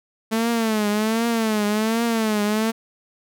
sawtooth tone with vibrato, 220 Hz, A3, in tune, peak -15 dBFS, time 0.31-2.72 s, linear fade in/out 20 ms, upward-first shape triangle, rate 1.3 Hz, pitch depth 120 cents each way, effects none

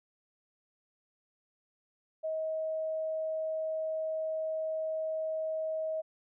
sine tone, 634 Hz, D#5, 32 cents sharp, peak -31 dBFS, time 2.23-6.02 s, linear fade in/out 20 ms, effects none

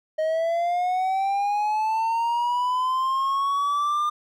triangle linear sweep, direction up, 622.3 to 1207 Hz, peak -19 dBFS, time 0.18-4.1 s, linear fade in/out 10 ms, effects none

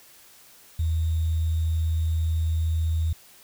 sine tone with sample-and-hold, 81 Hz, E2, 30 cents flat, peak -21 dBFS, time 0.79-3.13 s, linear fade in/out 5 ms, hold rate 3675 Hz, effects white hiss -52 dBFS RMS until 3.43 s

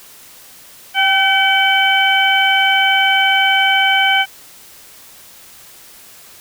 harmonic tone with a mistuned harmonic, 764 Hz, G5, 45 cents flat, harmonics 1 / 2 / 3 / 4, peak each -16 / -16 / -16 / -16 dBFS, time 0.94-4.26 s, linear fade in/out 50 ms, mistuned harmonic 1, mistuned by +41 cents, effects white hiss -41 dBFS RMS until 6.4 s

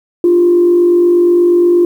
sine tone with frequency modulation, 349.2 Hz, F4, in tune, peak -5 dBFS, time 0.24-1.85 s, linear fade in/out 2 ms, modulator 48.4 Hz, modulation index 0.32, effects tanh soft clip ceiling -1 dBFS + 7-bit

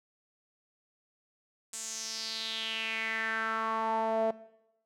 sawtooth tone with band-pass filter sweep, 222.8 Hz, A3, 22 cents sharp, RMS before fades -33 dBFS, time 1.73-4.31 s, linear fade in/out 5 ms, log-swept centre 7900 to 620 Hz, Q 4.5, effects noise-tail reverb RT60 0.9 s tail -19 dB re dry

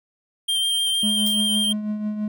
square tone with vibrato, 3171 Hz, G7, 19 cents sharp, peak -20 dBFS, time 0.48-1.73 s, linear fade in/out 10 ms, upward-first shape square, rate 6.5 Hz, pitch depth 11 cents each way
triangle tone with tremolo, 211.5 Hz, G#3, 32 cents sharp, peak -19 dBFS, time 1.03-2.28 s, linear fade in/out 2 ms, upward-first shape triangle, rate 6 Hz, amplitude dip 55%
violet noise with exponential decay, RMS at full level -27 dBFS, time 1.26-1.48 s, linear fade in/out 5 ms, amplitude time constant 46 ms
effects none

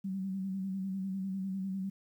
sine tone with vibrato, 191.5 Hz, G3, 40 cents flat, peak -33 dBFS, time 0.04-1.9 s, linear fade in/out 10 ms, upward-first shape square, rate 10 Hz, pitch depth 34 cents each way, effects 11-bit

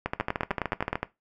two click trains, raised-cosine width 0.5 ms, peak -12 / -11 dBFS, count 14 / 8, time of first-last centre 0.06-1.03 / 0.2-0.93 s, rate 13.4 / 9.59 Hz, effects noise-tail reverb RT60 0.2 s tail -17 dB re dry

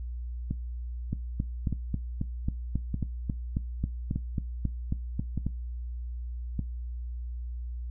two click trains, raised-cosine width 5 ms, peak -16 / -17 dBFS, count 17 / 6, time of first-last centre 1.13-5.466 / 0.51-6.593 s, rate 3.69 / 0.822 Hz, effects noise-tail reverb RT60 0.2 s tail -19 dB re dry + added 60 Hz sine -33 dBFS peak until 7.9 s

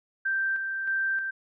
sine tone with tremolo, 1568 Hz, G6, in tune, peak -24 dBFS, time 0.25-1.31 s, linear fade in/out 10 ms, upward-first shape square, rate 1.6 Hz, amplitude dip 40%, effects none

